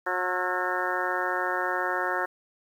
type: harmonic tone with a mistuned harmonic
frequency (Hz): 181.4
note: F#3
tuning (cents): -34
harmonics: 2 / 3 / 4 / 5 / 6 / 7 / 8 / 9 / 10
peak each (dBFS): -34 / -34 / -34 / -34 / -34 / -34 / -34 / -34 / -34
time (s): 0.06-2.26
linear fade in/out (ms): 10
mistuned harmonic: 7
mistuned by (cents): +78
effects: 9-bit

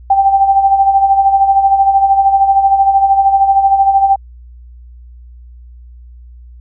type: tone with tremolo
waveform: sine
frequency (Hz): 784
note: G5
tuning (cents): 0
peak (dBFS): -4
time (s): 0.1-4.16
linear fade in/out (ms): 5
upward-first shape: sine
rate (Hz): 13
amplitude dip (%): 60
effects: added 60 Hz sine -33 dBFS peak until 6.6 s

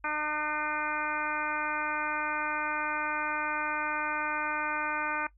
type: harmonic tone with a mistuned harmonic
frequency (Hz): 302.6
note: D#4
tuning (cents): -48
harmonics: 1 / 2 / 3 / 4 / 5 / 6 / 7 / 8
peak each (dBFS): -42 / -42 / -34 / -36 / -34 / -43 / -40 / -37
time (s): 0.04-5.27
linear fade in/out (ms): 5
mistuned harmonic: 7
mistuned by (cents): -17
effects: noise-tail reverb RT60 0.1 s tail -18 dB re dry + added 50 Hz sine -58 dBFS peak until 5.37 s

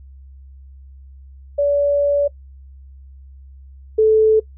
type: tone pair in turn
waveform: sine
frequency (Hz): 573 / 436.4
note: D5 / A4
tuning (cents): -43 / -14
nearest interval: perfect fourth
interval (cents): 471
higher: first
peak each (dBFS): -13 / -9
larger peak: second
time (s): 1.58-2.28 / 3.98-4.4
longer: first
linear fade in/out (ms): 10
effects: noise-tail reverb RT60 0.1 s tail -20 dB re dry + added 67 Hz sine -38 dBFS peak until 4.57 s

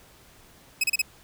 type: tone bursts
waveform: sawtooth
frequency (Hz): 2550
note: D#7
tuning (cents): +42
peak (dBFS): -17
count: 4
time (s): 0.81-1.018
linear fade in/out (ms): 5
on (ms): 28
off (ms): 32
effects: pink hiss -54 dBFS RMS until 1.23 s

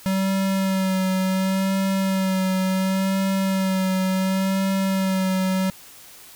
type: tone with vibrato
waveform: square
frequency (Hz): 190.5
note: G3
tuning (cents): -49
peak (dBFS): -20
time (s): 0.06-5.7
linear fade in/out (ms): 0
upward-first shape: sine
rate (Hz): 0.7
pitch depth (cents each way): 24
effects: white hiss -45 dBFS RMS until 6.35 s

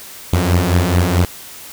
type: beating tone pair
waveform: sawtooth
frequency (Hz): 86.4 / 91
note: F2 / F#2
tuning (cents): -18 / -28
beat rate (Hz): 4.6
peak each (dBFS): -11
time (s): 0.33-1.25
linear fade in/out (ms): 0
effects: white hiss -35 dBFS RMS until 1.72 s

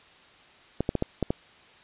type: clicks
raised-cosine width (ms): 2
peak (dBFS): -11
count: 6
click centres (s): 0.806 / 0.891 / 0.953 / 1.024 / 1.227 / 1.305
effects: white hiss -54 dBFS RMS until 1.83 s + resampled to 8000 Hz

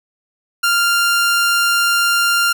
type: tone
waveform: sawtooth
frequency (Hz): 1394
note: F6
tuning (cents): -4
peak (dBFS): -9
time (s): 0.63-2.53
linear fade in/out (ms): 10
effects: none

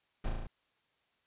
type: noise with echo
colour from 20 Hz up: brown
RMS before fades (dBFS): -32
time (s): 0.24-0.29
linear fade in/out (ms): 5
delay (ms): 36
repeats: 5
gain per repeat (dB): -2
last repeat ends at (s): 0.47
effects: white hiss -75 dBFS RMS until 1.26 s + resampled to 8000 Hz

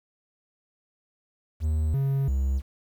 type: tone with pitch steps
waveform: triangle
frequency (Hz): 78 / 136.8 / 67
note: D#2 / C#3 / C2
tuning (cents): +5 / -23 / +42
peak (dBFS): -20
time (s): 1.6-2.62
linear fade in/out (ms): 50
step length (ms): 340
effects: 9-bit

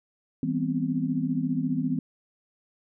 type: chord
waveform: sine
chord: C major seventh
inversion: first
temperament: equal with one note detuned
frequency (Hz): 161.33 / 196 / 246.9 / 261.6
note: E3 / G3 / B3 / C4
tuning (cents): -37 / 0 / 0 / 0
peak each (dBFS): -30 / -34 / -29 / -28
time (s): 0.43-1.99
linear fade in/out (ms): 2
effects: none

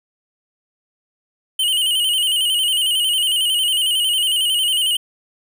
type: tone with vibrato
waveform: square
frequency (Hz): 2986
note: F#7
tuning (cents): +15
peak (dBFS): -16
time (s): 1.59-4.97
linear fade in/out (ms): 5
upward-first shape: square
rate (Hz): 11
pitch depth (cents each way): 58
effects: none

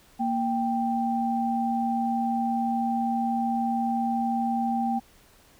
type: tone pair together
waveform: sine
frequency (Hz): 233.5 / 786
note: A#3 / G5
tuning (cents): +3 / +4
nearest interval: octave + major sixth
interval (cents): 2101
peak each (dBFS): -26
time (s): 0.19-5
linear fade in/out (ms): 20
effects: pink hiss -57 dBFS RMS until 5.59 s

